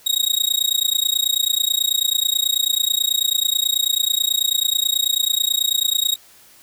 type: tone with amplitude modulation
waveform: sawtooth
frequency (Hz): 3778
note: A#7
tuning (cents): +22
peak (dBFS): -10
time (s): 0.06-6.16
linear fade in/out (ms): 10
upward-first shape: sine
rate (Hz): 29.2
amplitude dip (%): 100
effects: white hiss -49 dBFS RMS until 6.62 s